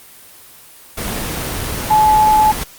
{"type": "tone in noise", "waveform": "sine", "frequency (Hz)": 858, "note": "A5", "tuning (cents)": -44, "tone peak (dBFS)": -8, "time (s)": [1.9, 2.52], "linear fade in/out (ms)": 10, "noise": "pink", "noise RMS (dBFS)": -22, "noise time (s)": [0.97, 2.64], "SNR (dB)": 11, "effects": ["white hiss -41 dBFS RMS until 2.78 s", "Opus 24 kbps"]}